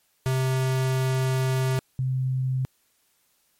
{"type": "tone pair in turn", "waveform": ["square", "sine"], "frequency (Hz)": [130.81, 130.06], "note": ["C3", "C3"], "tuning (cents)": [0, -10], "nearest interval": "unison", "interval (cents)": 10, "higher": "first", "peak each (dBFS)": -22, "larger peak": "neither", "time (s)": [[0.26, 1.79], [1.99, 2.65]], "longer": "first", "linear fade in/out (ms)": 0, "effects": ["white hiss -67 dBFS RMS until 3.59 s", "MP3 64 kbps"]}